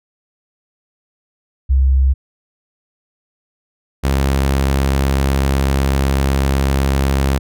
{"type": "tone pair in turn", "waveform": ["sine", "sawtooth"], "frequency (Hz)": [66.4, 67.99], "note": ["C2", "C#2"], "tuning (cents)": [26, -33], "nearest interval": "unison", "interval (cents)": 41, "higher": "second", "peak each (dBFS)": -9, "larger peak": "neither", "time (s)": [[1.69, 2.14], [4.03, 7.39]], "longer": "second", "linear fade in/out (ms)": 20, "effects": []}